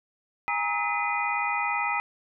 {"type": "tone cluster", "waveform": "sine", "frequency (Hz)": [822, 940, 1278, 2018, 2451], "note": ["G#5", "A#5", "D#6", "B6", "D#7"], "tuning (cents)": [-18, 14, 46, 37, -27], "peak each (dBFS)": -31, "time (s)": [0.48, 2], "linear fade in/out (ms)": 0, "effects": []}